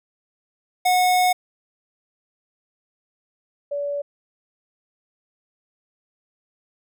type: tone pair in turn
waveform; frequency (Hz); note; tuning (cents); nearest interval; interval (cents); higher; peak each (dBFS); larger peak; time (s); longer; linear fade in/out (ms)
square / sine; 730 / 573.4; F#5 / D5; -24 / -42; major third; 418; first; -16 / -23; first; 0.85-1.33 / 3.71-4.02; first; 10
effects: none